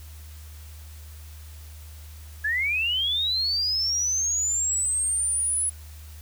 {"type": "linear sweep", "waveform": "sine", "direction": "up", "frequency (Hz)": [1661.2, 10290], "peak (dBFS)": -22, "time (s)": [2.44, 5.7], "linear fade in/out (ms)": 10, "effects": ["added 76 Hz sine -40 dBFS peak until 6.21 s", "white hiss -51 dBFS RMS until 6.21 s"]}